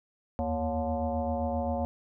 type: tone with frequency modulation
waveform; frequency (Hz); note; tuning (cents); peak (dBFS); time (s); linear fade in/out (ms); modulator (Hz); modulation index
sine; 396.2; G4; +18; -27; 0.39-1.85; 0; 160; 2.5
effects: none